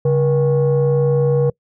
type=tone pair together; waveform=sine; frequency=140 / 478.6 Hz; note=C#3 / A#4; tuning=+18 / +46 cents; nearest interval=octave + major sixth; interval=2128 cents; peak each=-13 dBFS; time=0.05-1.5 s; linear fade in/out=5 ms; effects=noise-tail reverb RT60 0.1 s tail -26 dB re dry + tanh soft clip ceiling -9 dBFS